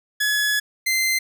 sawtooth tone pair in turn, 1697 / 2076 Hz, G#6 / C7, +37 / -14 cents, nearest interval minor third, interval 349 cents, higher second, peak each -15 dBFS, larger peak neither, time 0.2-0.6 / 0.86-1.19 s, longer first, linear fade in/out 10 ms, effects none

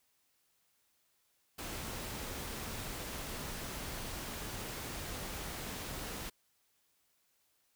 pink noise, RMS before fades -42 dBFS, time 1.58-6.3 s, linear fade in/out 10 ms, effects white hiss -75 dBFS RMS until 7.75 s

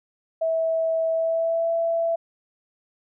sine tone with pitch glide, 651 to 666.6 Hz, E5 to E5, -22 to +19 cents, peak -20 dBFS, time 0.41-2.16 s, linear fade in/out 10 ms, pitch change +41 cents, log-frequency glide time 1.11-1.71 s, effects none

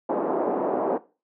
pink band-pass noise, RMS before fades -25 dBFS, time 0.09-0.98 s, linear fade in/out 5 ms, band 290 to 880 Hz, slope 24 dB/octave, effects noise-tail reverb RT60 0.3 s tail -17 dB re dry

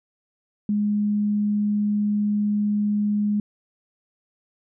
sine tone, 207.7 Hz, G#3, in tune, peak -19 dBFS, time 0.69-3.4 s, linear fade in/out 2 ms, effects none

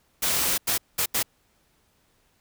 white noise bursts at uneven times, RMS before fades -24 dBFS, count 4, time 0.22-0.58 / 0.67-0.78 / 0.98-1.06 / 1.14-1.23 s, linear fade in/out 10 ms, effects pink hiss -66 dBFS RMS until 2.4 s

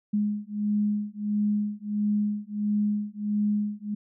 sine beating tone pair, 207.5 / 209 Hz, G#3 / G#3, -1 / +11 cents, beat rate 1.5 Hz, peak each -27 dBFS, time 0.13-3.95 s, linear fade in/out 10 ms, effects none

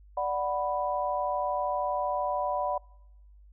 sine chord, B minor, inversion first, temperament equal, 587.3 / 740 / 987.8 Hz, D5 / F#5 / B5, 0 / 0 / 0 cents, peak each -31 dBFS, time 0.17-2.78 s, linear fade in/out 5 ms, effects noise-tail reverb RT60 1.0 s tail -26 dB re dry + added 50 Hz sine -51 dBFS peak until 3.52 s

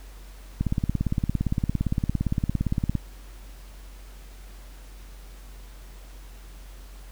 click train, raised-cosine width 5 ms, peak -11 dBFS, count 42, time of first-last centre 0.61-2.953 s, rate 17.5 Hz, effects added 46 Hz sine -41 dBFS peak until 7.11 s + pink hiss -52 dBFS RMS until 7.11 s

